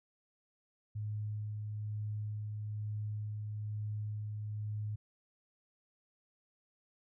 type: tone with tremolo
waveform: sine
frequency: 105.8 Hz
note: G#2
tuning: 33 cents sharp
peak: -35 dBFS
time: 0.95-4.96 s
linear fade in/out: 10 ms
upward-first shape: sine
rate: 1.1 Hz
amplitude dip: 25%
effects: none